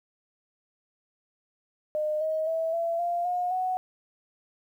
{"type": "tone with pitch steps", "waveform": "sine", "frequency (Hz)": [610, 630.1, 650.8, 672.2, 694.3, 717.1, 740.7], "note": ["D#5", "D#5", "E5", "E5", "F5", "F5", "F#5"], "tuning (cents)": [-34, 22, -22, 34, -10, 46, 2], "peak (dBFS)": -25, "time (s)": [1.95, 3.77], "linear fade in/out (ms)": 0, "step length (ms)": 260, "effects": ["10-bit"]}